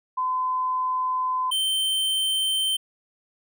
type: tone pair in turn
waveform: sine / square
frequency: 1020 / 3108 Hz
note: C6 / G7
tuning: -44 / -16 cents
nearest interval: octave + perfect fifth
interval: 1928 cents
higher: second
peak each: -22 dBFS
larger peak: neither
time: 0.17-1.51 / 1.51-2.77 s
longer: first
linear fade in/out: 10 ms
effects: none